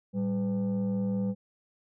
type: tone with frequency modulation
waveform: sine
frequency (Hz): 195.4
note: G3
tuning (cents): -5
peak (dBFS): -25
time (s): 0.13-1.35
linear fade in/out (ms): 50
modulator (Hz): 306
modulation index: 0.57
effects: tanh soft clip ceiling -23 dBFS